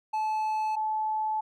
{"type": "tone pair in turn", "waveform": ["triangle", "sine"], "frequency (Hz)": [866, 866], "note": ["A5", "A5"], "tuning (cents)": [-28, -28], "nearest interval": "unison", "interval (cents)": 0, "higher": "neither", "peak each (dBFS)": [-24, -26], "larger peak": "first", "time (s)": [[0.13, 0.76], [0.76, 1.41]], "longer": "second", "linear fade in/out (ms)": 10, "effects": []}